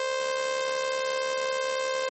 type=tone with amplitude modulation; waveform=sawtooth; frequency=523.3 Hz; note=C5; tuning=in tune; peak=-20 dBFS; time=0-2.09 s; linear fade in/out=2 ms; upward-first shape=sine; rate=70.8 Hz; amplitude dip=50%; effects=MP3 32 kbps